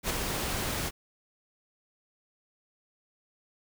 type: noise with ADSR envelope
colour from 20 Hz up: pink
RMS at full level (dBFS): -28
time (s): 0.03-0.91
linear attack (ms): 66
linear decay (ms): 15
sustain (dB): -4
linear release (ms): 37
effects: none